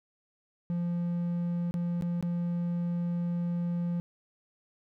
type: tone with dropouts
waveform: triangle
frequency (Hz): 173.2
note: F3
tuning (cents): -14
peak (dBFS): -26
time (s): 0.7-4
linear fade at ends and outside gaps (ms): 0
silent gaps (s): 1.71-1.741 / 2.011-2.023 / 2.21-2.226
effects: none